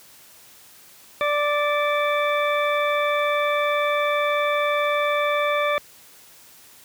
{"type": "harmonic tone with a mistuned harmonic", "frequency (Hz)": 587.3, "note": "D5", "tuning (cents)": 0, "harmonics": [1, 2, 3, 4, 6], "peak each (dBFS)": [-22, -24, -30, -27, -33], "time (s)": [1.21, 5.78], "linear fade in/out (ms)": 0, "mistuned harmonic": 4, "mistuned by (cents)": -22, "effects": ["white hiss -49 dBFS RMS until 6.84 s", "high-pass 60 Hz 12 dB/octave"]}